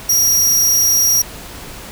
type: tone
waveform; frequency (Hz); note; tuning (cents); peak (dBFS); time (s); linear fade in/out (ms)
sawtooth; 5690; F8; +31; -8; 0.09-1.22; 5
effects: added 50 Hz sine -40 dBFS peak until 1.91 s + pink hiss -33 dBFS RMS until 1.91 s